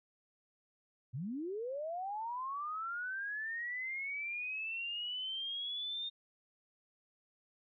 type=linear sweep; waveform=sine; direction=up; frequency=110 to 3666 Hz; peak=-37 dBFS; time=1.13-6.1 s; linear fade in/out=20 ms; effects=none